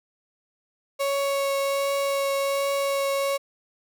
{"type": "tone with vibrato", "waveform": "35% pulse", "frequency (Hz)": 554.4, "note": "C#5", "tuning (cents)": 0, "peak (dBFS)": -21, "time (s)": [0.99, 3.38], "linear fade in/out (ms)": 20, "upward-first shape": "triangle", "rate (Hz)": 1.3, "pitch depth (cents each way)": 10, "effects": []}